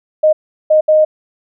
sine tone bursts at uneven times, 619 Hz, D#5, 9 cents flat, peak -6 dBFS, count 3, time 0.23-0.33 / 0.7-0.81 / 0.88-1.05 s, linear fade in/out 10 ms, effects none

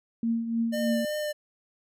sine tone with tremolo, 229.9 Hz, A#3, 24 cents flat, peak -22 dBFS, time 0.23-1.05 s, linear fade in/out 2 ms, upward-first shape triangle, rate 3.3 Hz, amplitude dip 65%
square tone with vibrato, 600 Hz, D5, 37 cents sharp, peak -29 dBFS, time 0.72-1.33 s, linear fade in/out 20 ms, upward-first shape triangle, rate 2.8 Hz, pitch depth 18 cents each way
effects none

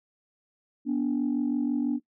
sine tone pair together, 243.8 / 289.9 Hz, B3 / D4, -22 / -22 cents, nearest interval minor third, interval 300 cents, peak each -26 / -25 dBFS, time 0.85-2 s, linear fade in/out 50 ms, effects noise-tail reverb RT60 0.1 s tail -20 dB re dry + tanh soft clip ceiling -19 dBFS

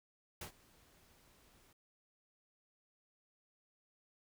pink noise with ADSR envelope, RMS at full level -44 dBFS, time 0.41-1.73 s, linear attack 4 ms, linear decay 98 ms, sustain -23 dB, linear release 5 ms, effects none

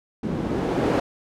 blue noise with low-pass filter sweep, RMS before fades -24 dBFS, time 0.23-1 s, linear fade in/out 5 ms, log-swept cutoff 210 to 460 Hz, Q 1.1, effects none

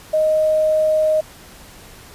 sine tone with quantisation, 622.3 Hz, D#5, in tune, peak -13 dBFS, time 0.13-1.21 s, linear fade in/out 10 ms, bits 7, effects pink hiss -42 dBFS RMS until 2.14 s + resampled to 32000 Hz

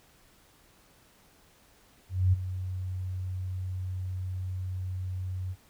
sine tone with ADSR envelope, 92.5 Hz, F#2, in tune, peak -18 dBFS, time 2.09-5.56 s, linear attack 240 ms, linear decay 18 ms, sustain -13 dB, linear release 50 ms, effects pink hiss -61 dBFS RMS until 5.69 s

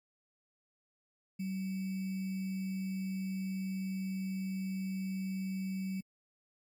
sine tone with sample-and-hold, 190.3 Hz, F#3, 49 cents sharp, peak -34 dBFS, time 1.39-6.01 s, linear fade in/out 10 ms, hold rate 2450 Hz, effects AAC 64 kbps

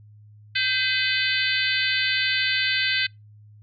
harmonic tone with a mistuned harmonic, 507 Hz, B4, 45 cents sharp, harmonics 3 / 4 / 5 / 6 / 7 / 8 / 9, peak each -26 / -27 / -28 / -29 / -29 / -30 / -31 dBFS, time 0.55-3.07 s, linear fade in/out 10 ms, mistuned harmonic 3, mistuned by +45 cents, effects noise-tail reverb RT60 0.2 s tail -26 dB re dry + added 105 Hz sine -46 dBFS peak until 3.62 s

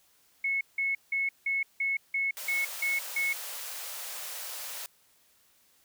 sine tone bursts, 2193 Hz, C#7, 19 cents flat, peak -26 dBFS, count 9, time 0.44-3.33 s, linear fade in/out 5 ms, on 170 ms, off 170 ms
white high-pass noise, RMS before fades -39 dBFS, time 2.37-4.86 s, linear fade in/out 0 ms, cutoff 470 Hz, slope 96 dB/octave
effects white hiss -65 dBFS RMS until 5.84 s

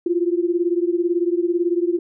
sine beating tone pair, 341.2 / 359.2 Hz, F4 / F4, -40 / +49 cents, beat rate 18 Hz, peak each -19 / -21 dBFS, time 0.06-1.99 s, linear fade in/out 5 ms, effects none

